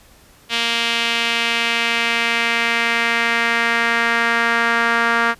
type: tone with band-pass filter sweep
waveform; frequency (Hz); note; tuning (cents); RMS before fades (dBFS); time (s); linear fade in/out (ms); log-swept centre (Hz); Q
sawtooth; 232.6; A#3; -4; -18; 0.49-5.35; 50; 3100 to 1500; 2.2
effects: pink hiss -49 dBFS RMS until 5.39 s + resampled to 32000 Hz